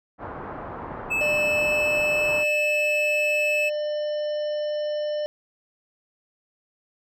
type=low-pass noise; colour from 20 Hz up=white; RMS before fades=-35 dBFS; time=0.18-2.45 s; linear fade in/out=50 ms; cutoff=1200 Hz; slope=24 dB/octave
type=tone; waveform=triangle; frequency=2608 Hz; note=E7; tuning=19 cents flat; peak=-20 dBFS; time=1.1-3.7 s; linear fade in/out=20 ms
type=harmonic tone; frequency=599 Hz; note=D5; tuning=34 cents sharp; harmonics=1 / 3 / 5 / 7 / 9; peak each=-24 / -45 / -42 / -53 / -45 dBFS; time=1.21-5.26 s; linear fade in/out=0 ms
effects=none